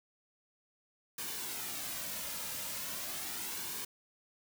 white noise with flanger, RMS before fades -40 dBFS, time 1.18-3.85 s, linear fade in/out 5 ms, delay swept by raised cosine 1.5 to 2.7 ms, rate 0.38 Hz, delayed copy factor -0.5, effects none

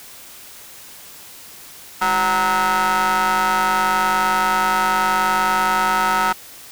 30% pulse ring-modulated tone, 180.8 Hz, F#3, 40 cents flat, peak -10 dBFS, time 2.01-6.33 s, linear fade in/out 10 ms, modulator 1110 Hz, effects white hiss -40 dBFS RMS until 6.71 s

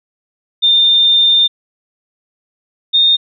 sine tone pair in turn, 3611 / 3664 Hz, A7 / A#7, +44 / -31 cents, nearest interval unison, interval 25 cents, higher second, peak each -7 dBFS, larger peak neither, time 0.62-1.48 / 2.93-3.17 s, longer first, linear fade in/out 20 ms, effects none

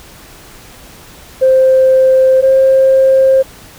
sine tone pair in turn, 523.3 / 530.9 Hz, C5 / C5, 0 / +25 cents, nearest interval unison, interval 25 cents, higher second, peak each -4 dBFS, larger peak neither, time 1.41-2.42 / 2.42-3.43 s, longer neither, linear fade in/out 20 ms, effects tanh soft clip ceiling 0 dBFS + pink hiss -37 dBFS RMS until 3.78 s

